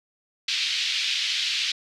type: band-pass noise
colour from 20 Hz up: pink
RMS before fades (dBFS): -26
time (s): 0.48-1.72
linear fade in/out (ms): 5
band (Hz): 2600 to 4700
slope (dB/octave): 24
effects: none